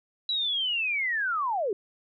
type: linear sweep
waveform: sine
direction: down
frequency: 3951 to 364.4 Hz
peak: -25 dBFS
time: 0.29-1.73 s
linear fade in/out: 2 ms
effects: none